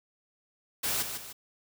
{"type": "noise with echo", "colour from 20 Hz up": "white", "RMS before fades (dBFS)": -30, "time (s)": [0.83, 1.03], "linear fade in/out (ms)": 10, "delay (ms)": 150, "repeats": 2, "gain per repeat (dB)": -7, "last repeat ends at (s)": 1.33, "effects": []}